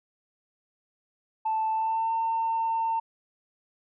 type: tone with pitch glide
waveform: sine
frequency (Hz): 880 to 904.7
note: A5 to A5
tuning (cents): 0 to +48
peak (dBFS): -23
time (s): 1.45-3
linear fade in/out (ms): 10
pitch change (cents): +48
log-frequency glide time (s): 1.71-2.11
effects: tanh soft clip ceiling -20 dBFS